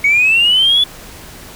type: linear sweep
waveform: sine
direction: up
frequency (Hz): 2212 to 3457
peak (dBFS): -7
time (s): 0.04-0.84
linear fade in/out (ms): 5
effects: tanh soft clip ceiling -4 dBFS + pink hiss -35 dBFS RMS until 1.55 s